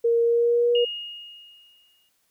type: tone with pitch glide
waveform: sine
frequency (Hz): 466.2 to 479.6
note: A#4 to A#4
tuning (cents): 0 to +49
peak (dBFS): -17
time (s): 0.04-0.85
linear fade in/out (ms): 10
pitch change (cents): +49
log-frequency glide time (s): 0.22-0.73
type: tone with exponential decay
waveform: sine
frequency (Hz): 2858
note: F7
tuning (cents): +39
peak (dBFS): -24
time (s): 0.75-2.09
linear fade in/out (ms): 2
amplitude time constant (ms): 290
effects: white hiss -69 dBFS RMS until 2.3 s